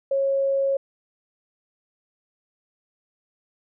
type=tone; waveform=sine; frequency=547 Hz; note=C#5; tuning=23 cents flat; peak=-19 dBFS; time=0.11-0.77 s; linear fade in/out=5 ms; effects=none